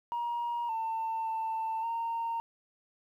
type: tone with pitch steps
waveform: sine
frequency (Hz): 948 / 897 / 892 / 921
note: A#5 / A5 / A5 / A#5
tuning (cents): +29 / +33 / +23 / -21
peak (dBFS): -29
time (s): 0.12-2.4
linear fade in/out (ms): 0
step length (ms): 570
effects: tanh soft clip ceiling -28 dBFS + 11-bit